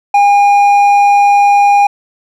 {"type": "tone with hard clipping", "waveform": "sine", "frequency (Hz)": 811, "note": "G#5", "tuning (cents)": -41, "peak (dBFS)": -6, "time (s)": [0.14, 1.87], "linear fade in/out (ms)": 5, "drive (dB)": 5, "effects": []}